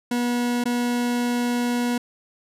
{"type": "tone with dropouts", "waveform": "40% pulse", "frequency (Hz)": 242.1, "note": "B3", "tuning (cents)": -34, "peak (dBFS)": -20, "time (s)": [0.11, 1.98], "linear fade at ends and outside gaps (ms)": 5, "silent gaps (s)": [0.64, 0.655], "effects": ["resampled to 32000 Hz"]}